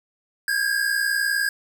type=tone pair together; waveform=square; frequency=1602.1 / 1662 Hz; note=G6 / G#6; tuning=+37 / +1 cents; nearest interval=minor second; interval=64 cents; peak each=-24 dBFS; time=0.48-1.49 s; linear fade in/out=2 ms; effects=none